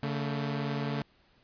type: tone pair together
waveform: sawtooth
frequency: 142.57 / 223 Hz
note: C#3 / A3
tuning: +49 / +23 cents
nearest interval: minor sixth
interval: 774 cents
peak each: -28 / -31 dBFS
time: 0.03-1.02 s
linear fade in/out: 0 ms
effects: pink hiss -65 dBFS RMS until 1.43 s + resampled to 11025 Hz